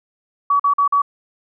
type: tone bursts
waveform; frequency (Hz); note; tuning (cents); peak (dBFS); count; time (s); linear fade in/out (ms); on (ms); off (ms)
sine; 1136; C#6; +42; -12; 4; 0.5-1.019; 5; 96; 45
effects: none